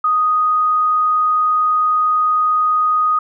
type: tone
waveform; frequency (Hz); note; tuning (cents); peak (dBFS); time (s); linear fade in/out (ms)
sine; 1244.5; D#6; 0; -12; 0.04-3.19; 5
effects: none